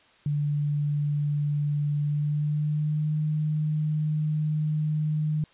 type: tone with pitch glide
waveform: sine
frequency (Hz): 146.6 to 153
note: D3 to D#3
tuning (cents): -3 to -29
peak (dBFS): -23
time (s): 0.26-5.44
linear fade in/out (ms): 2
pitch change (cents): +74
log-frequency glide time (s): 2-3.16
effects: white hiss -58 dBFS RMS until 5.53 s + resampled to 8000 Hz